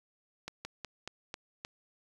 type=slowing click train; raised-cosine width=0.2 ms; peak=-22 dBFS; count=6; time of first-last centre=0.48-1.649 s; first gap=170 ms; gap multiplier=1.16; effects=8-bit